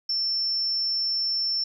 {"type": "tone", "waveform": "sine", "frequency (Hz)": 5380, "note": "E8", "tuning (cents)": 34, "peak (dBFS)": -23, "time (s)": [0.09, 1.64], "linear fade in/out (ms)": 5, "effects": ["10-bit"]}